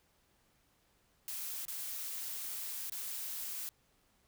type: noise with dropouts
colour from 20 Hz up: blue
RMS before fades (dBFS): -41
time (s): 1.28-3.69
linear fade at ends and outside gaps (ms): 0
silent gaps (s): 1.652-1.682 / 2.898-2.921
effects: pink hiss -72 dBFS RMS until 4.27 s